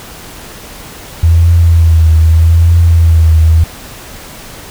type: tone with vibrato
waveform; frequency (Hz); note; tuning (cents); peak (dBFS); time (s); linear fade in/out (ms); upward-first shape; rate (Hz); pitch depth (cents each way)
sine; 82.41; E2; 0; -3; 1.23-3.64; 5; triangle; 0.81; 59
effects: pink hiss -30 dBFS RMS until 4.7 s